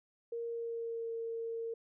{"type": "tone with pitch glide", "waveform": "sine", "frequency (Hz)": [466.2, 457.7], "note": ["A#4", "A#4"], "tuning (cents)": [0, -32], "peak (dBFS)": -36, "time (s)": [0.32, 1.74], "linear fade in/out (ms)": 5, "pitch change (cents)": -32, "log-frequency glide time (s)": [0.47, 1.11], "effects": []}